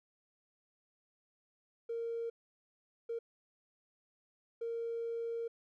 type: tone bursts at uneven times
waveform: triangle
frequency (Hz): 463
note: A#4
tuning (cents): -12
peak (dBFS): -32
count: 3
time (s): 1.89-2.3 / 3.09-3.19 / 4.61-5.48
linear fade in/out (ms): 10
effects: tanh soft clip ceiling -33 dBFS